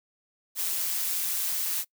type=noise with amplitude modulation; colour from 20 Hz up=blue; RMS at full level=-27 dBFS; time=0.55-1.85 s; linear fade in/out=50 ms; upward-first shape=sine; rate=175 Hz; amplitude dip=45%; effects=noise-tail reverb RT60 0.1 s tail -23 dB re dry